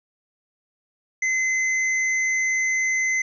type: tone pair together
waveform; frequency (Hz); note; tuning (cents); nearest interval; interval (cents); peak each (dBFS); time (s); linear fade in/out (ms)
sine; 2051 / 6146; C7 / G8; -35 / -35; octave + perfect fifth; 1900; -20 / -29; 1.22-3.22; 5
effects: none